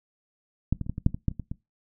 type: clicks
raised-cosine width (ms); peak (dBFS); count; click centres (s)
5; -10 / -18 / -25 / -17 / -20 / -7 / -19 / -11 / -28 / -21 / -20; 11; 0.726 / 0.813 / 0.865 / 0.896 / 0.981 / 1.064 / 1.145 / 1.283 / 1.314 / 1.397 / 1.515
effects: noise-tail reverb RT60 0.2 s tail -20 dB re dry